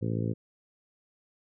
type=harmonic tone; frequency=55.9 Hz; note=A1; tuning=28 cents sharp; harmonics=2 / 3 / 4 / 5 / 6 / 7 / 8 / 9; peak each=-30 / -34 / -36 / -38 / -40 / -41 / -42 / -43 dBFS; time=0.01-0.34 s; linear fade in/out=20 ms; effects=none